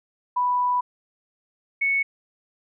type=tone pair in turn; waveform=sine; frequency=987.8 / 2212 Hz; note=B5 / C#7; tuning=0 / -4 cents; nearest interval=octave + major second; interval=1396 cents; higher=second; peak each=-19 dBFS; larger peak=neither; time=0.36-0.81 / 1.81-2.03 s; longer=first; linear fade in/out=10 ms; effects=none